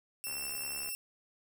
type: tone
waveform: 5% pulse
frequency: 2697 Hz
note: E7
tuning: 39 cents sharp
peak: -27 dBFS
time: 0.24-0.95 s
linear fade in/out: 0 ms
type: click train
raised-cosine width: 0.5 ms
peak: -34 dBFS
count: 45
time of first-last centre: 0.27-0.889 s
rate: 71.1 Hz
effects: none